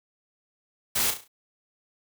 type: noise with echo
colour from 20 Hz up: white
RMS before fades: -25 dBFS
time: 0.95-1.11 s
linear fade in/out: 10 ms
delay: 34 ms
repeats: 5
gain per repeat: -7 dB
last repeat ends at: 1.28 s
effects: none